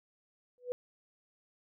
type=tone with exponential growth; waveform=sine; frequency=493.9 Hz; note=B4; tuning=in tune; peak=-28 dBFS; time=0.58-0.72 s; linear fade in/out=0 ms; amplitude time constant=29 ms; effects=none